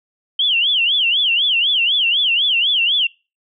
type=tone with vibrato; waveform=sine; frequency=3061 Hz; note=G7; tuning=42 cents flat; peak=-13 dBFS; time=0.39-3.07 s; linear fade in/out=5 ms; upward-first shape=sine; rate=4 Hz; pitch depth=220 cents each way; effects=noise-tail reverb RT60 0.3 s tail -25 dB re dry